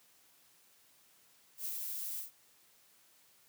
violet noise with ADSR envelope, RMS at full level -38 dBFS, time 1.57-2.31 s, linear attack 87 ms, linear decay 50 ms, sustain -2 dB, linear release 130 ms, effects white hiss -66 dBFS RMS until 3.48 s + high-pass 80 Hz 12 dB/octave

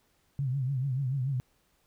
sine tone with vibrato, 132.9 Hz, C3, 27 cents sharp, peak -27 dBFS, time 0.39-1.4 s, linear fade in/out 0 ms, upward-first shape triangle, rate 6.9 Hz, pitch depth 140 cents each way, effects pink hiss -70 dBFS RMS until 1.86 s

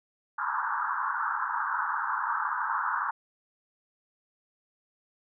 pink band-pass noise, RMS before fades -30 dBFS, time 0.38-3.11 s, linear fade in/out 5 ms, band 870 to 1600 Hz, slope 96 dB/octave, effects none

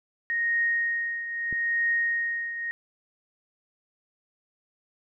sine tone with tremolo, 1864.7 Hz, A#6, in tune, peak -21 dBFS, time 0.3-2.71 s, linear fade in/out 0 ms, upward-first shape triangle, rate 0.78 Hz, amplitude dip 70%
click, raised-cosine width 3 ms, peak -26 dBFS, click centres 1.527 s
effects none

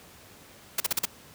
white noise bursts, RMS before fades -25 dBFS, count 5, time 0.78-1.054 s, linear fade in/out 5 ms, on 22 ms, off 41 ms, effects pink hiss -51 dBFS RMS until 1.34 s + high-pass 80 Hz 12 dB/octave

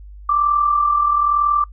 sine tone with amplitude modulation, 1174.7 Hz, D6, in tune, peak -11 dBFS, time 0.29-1.64 s, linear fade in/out 5 ms, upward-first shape sine, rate 41 Hz, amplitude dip 55%, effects noise-tail reverb RT60 0.1 s tail -21 dB re dry + added 50 Hz sine -35 dBFS peak until 1.72 s

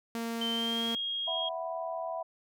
sawtooth tone, 230.4 Hz, A#3, 20 cents flat, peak -29 dBFS, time 0.15-0.95 s, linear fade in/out 0 ms
sine tone with pitch glide, 3108 to 3263 Hz, G7 to G#7, -16 to -31 cents, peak -31 dBFS, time 0.41-1.49 s, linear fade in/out 5 ms, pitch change +85 cents, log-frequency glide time 0.52-0.87 s
sine chord, E suspended second, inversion none, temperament equal, 659.3 / 740 / 987.8 Hz, E5 / F#5 / B5, 0 / 0 / 0 cents, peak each -35 / -39 / -40 dBFS, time 1.27-2.23 s, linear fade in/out 10 ms
effects none

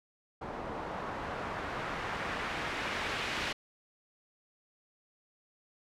white noise with low-pass filter sweep, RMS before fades -37 dBFS, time 0.41-3.53 s, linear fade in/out 10 ms, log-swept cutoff 810 to 2800 Hz, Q 1, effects none

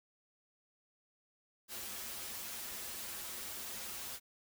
white noise with comb filter, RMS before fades -44 dBFS, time 1.68-4.2 s, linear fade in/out 50 ms, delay 6.7 ms, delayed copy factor -0.7, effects none

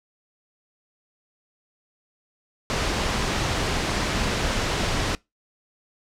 pink noise, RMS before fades -24 dBFS, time 2.7-5.15 s, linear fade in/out 0 ms, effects noise-tail reverb RT60 0.2 s tail -24 dB re dry + low-pass 6000 Hz 12 dB/octave

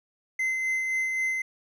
triangle tone with tremolo, 2061 Hz, C7, 27 cents flat, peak -22 dBFS, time 0.39-1.42 s, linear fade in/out 5 ms, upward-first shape sine, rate 3.8 Hz, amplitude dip 30%, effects none

